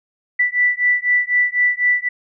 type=beating tone pair; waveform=sine; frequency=1970 / 1974 Hz; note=B6 / B6; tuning=-5 / -1 cents; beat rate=4 Hz; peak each=-17 dBFS; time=0.39-2.09 s; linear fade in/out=10 ms; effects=none